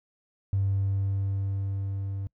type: tone with level ramp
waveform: triangle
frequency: 98 Hz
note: G2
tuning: in tune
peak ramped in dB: -19 to -28 dBFS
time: 0.53-2.27 s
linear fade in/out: 0 ms
effects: noise-tail reverb RT60 0.1 s tail -26 dB re dry + tanh soft clip ceiling -19 dBFS